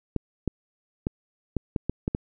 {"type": "clicks", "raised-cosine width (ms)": 3, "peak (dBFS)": -12, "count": 8, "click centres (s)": [0.163, 0.477, 1.069, 1.567, 1.762, 1.896, 2.079, 2.149], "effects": []}